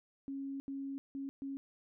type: tone bursts at uneven times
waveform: sine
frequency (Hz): 274.2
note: C#4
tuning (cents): -19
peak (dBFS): -38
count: 4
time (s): 0.28-0.6 / 0.68-0.98 / 1.15-1.29 / 1.42-1.57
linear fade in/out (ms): 0
effects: none